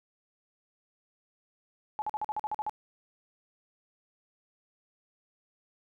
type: tone bursts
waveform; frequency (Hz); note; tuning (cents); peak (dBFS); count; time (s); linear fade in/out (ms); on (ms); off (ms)
sine; 853; G#5; +46; -29; 10; 1.99-2.695; 0; 30; 45
effects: none